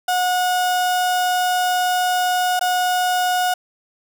35% pulse tone with dropouts, 727 Hz, F#5, 31 cents flat, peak -15 dBFS, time 0.08-3.54 s, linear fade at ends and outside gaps 5 ms, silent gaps 2.594-2.61 s, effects none

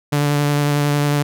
sawtooth tone with vibrato, 145.5 Hz, D3, 16 cents flat, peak -11 dBFS, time 0.12-1.23 s, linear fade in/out 10 ms, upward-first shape sine, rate 11 Hz, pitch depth 14 cents each way, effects none

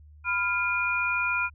sine tone cluster, 994 / 1397 / 2424 Hz, B5 / F6 / D#7, +11 / 0 / -46 cents, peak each -32 / -27 / -27 dBFS, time 0.24-1.5 s, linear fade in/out 50 ms, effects added 75 Hz sine -48 dBFS peak until 1.54 s

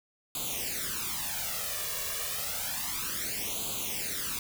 white noise with flanger, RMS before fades -34 dBFS, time 0.35-4.39 s, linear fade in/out 2 ms, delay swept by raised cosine 0.27 to 1.77 ms, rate 0.3 Hz, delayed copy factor +0.85, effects none

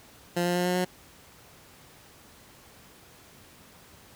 15% pulse tone with pitch steps, 174.61 / 176.33 / 178.07 / 179.83 / 181.6 Hz, F3 / F3 / F3 / F#3 / F#3, 0 / +17 / +34 / -49 / -32 cents, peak -18 dBFS, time 0.36-0.85 s, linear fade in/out 10 ms, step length 98 ms, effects pink hiss -53 dBFS RMS until 4.15 s + high-pass 60 Hz 12 dB/octave

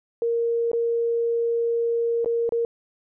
sine tone with dropouts, 466 Hz, A#4, 1 cent flat, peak -20 dBFS, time 0.22-2.65 s, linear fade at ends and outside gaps 1 ms, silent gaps 0.716-0.732 / 2.246-2.259 / 2.492-2.522 s, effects none

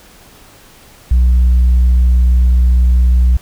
sine tone, 61.74 Hz, B1, in tune, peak -4 dBFS, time 1.11-3.37 s, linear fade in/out 5 ms, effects tanh soft clip ceiling -5 dBFS + pink hiss -42 dBFS RMS until 3.41 s

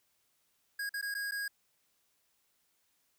square tone with dropouts, 1640 Hz, G#6, 22 cents flat, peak -35 dBFS, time 0.79-1.48 s, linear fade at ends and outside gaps 5 ms, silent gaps 0.893-0.939 / 1.014-1.025 / 1.142-1.149 / 1.311-1.319 s, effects white hiss -75 dBFS RMS until 3.18 s

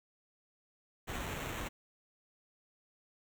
pink noise with sample-and-hold, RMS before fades -40 dBFS, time 1.07-1.69 s, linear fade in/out 20 ms, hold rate 4900 Hz, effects none

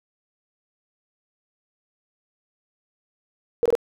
sine tone bursts, 471.7 Hz, A#4, 20 cents sharp, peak -15 dBFS, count 3, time 3.63-3.752 s, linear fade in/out 0 ms, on 26 ms, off 22 ms, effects none

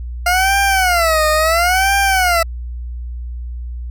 20% pulse tone with vibrato, 698.5 Hz, F5, in tune, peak -7 dBFS, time 0.26-2.43 s, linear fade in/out 5 ms, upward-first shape sine, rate 0.73 Hz, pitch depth 220 cents each way, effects added 60 Hz sine -23 dBFS peak until 3.9 s

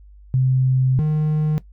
sine / triangle tone pair in turn, 130 / 153.13 Hz, C3 / D#3, -11 / -27 cents, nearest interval minor third, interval 284 cents, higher second, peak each -14 dBFS, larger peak neither, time 0.34-0.99 / 0.99-1.58 s, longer first, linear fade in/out 0 ms, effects noise-tail reverb RT60 0.1 s tail -17 dB re dry + added 50 Hz sine -42 dBFS peak until 1.72 s

